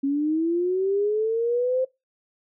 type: linear sweep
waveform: sine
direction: up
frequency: 272 to 523.3 Hz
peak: -20 dBFS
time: 0.03-1.85 s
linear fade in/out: 10 ms
effects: noise-tail reverb RT60 0.2 s tail -21 dB re dry